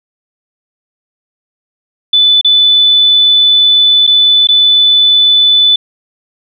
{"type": "tone with dropouts", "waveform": "sine", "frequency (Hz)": 3494, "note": "A7", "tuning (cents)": -13, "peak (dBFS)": -4, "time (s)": [2.13, 5.76], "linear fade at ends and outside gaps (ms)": 5, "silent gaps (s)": [[2.413, 2.446], [4.068, 4.074], [4.472, 4.487]], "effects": []}